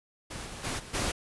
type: noise with level steps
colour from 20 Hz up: pink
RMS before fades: -40 / -42 / -33 / -45 / -30 dBFS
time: 0.3-1.12 s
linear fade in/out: 10 ms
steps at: 0.45 / 0.63 / 0.78 / 0.93 s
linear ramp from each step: 20 ms
effects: resampled to 24000 Hz